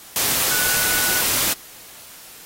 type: tone in noise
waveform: sine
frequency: 1480 Hz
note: F#6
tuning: in tune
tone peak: -25 dBFS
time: 0.51-1.21 s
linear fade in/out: 0 ms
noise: white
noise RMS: -20 dBFS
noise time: 0.16-1.53 s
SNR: -8 dB
effects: white hiss -42 dBFS RMS until 2.45 s + AAC 48 kbps